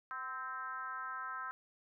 sine tone with frequency modulation, 1302 Hz, E6, 22 cents flat, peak -39 dBFS, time 0.11-1.51 s, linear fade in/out 0 ms, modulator 269 Hz, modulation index 1.2, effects none

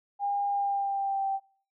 sine tone with pitch glide, 807 to 780.4 Hz, G#5 to G5, -50 to -8 cents, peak -26 dBFS, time 0.19-1.4 s, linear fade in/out 50 ms, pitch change -58 cents, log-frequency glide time 0.47-1.28 s, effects noise-tail reverb RT60 0.4 s tail -17 dB re dry

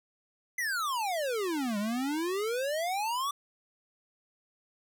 square exponential two-way sweep, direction down then up, 2056 to 199.3 to 1178 Hz, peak -30 dBFS, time 0.58-3.31 s, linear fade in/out 5 ms, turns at 1.78 s, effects none

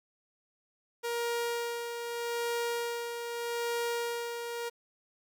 sawtooth tone with tremolo, 471.5 Hz, A#4, 20 cents sharp, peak -26 dBFS, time 1.03-4.7 s, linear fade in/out 20 ms, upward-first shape sine, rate 0.81 Hz, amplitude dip 50%, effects 11-bit

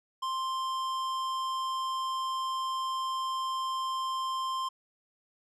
triangle tone with tanh clipping, 1050 Hz, C6, 6 cents sharp, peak -32 dBFS, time 0.22-4.69 s, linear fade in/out 10 ms, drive 18 dB, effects none

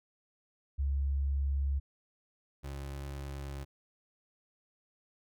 sine / 30% pulse tone pair in turn, 69.3 / 69.3 Hz, C#2 / C#2, 0 / 0 cents, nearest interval unison, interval 0 cents, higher neither, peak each -28 / -36 dBFS, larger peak first, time 0.78-1.8 / 2.63-3.65 s, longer neither, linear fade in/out 20 ms, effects none

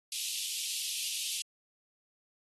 pink high-pass noise, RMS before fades -36 dBFS, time 0.12-1.42 s, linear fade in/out 2 ms, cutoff 2700 Hz, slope 48 dB/octave, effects AAC 32 kbps

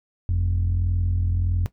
sine tone pair together, 46.93 / 88.5 Hz, F#1 / F2, +25 / +23 cents, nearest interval major seventh, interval 1098 cents, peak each -22 / -19 dBFS, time 0.29-1.66 s, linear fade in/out 0 ms, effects noise-tail reverb RT60 0.1 s tail -17 dB re dry + tanh soft clip ceiling -16 dBFS

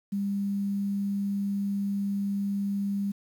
sine tone with quantisation, 199.8 Hz, G3, 33 cents sharp, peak -26 dBFS, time 0.12-3.12 s, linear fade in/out 10 ms, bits 9, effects none

